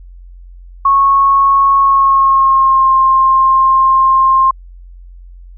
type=tone with pitch glide; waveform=sine; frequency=1100 to 1060.1 Hz; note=C#6 to C6; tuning=-14 to +22 cents; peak=-6 dBFS; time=0.85-4.51 s; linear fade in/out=5 ms; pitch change=-64 cents; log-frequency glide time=1.78-2.93 s; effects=added 44 Hz sine -32 dBFS peak until 5.57 s